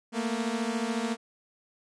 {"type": "beating tone pair", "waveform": "sawtooth", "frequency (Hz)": [222.4, 236.4], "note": ["A3", "A#3"], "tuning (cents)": [19, 24], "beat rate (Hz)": 14, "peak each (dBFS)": -27, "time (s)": [0.12, 1.17], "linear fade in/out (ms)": 50, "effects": ["resampled to 22050 Hz"]}